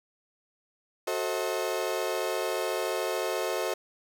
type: chord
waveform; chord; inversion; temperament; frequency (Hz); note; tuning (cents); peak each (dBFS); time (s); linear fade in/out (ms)
35% pulse; F# diminished seventh; none; just; 370 / 444 / 532.8 / 639.4; F#4 / A4 / C5 / Eb5; 0 / +16 / +31 / +47; -32; 1.07-3.74; 5
effects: none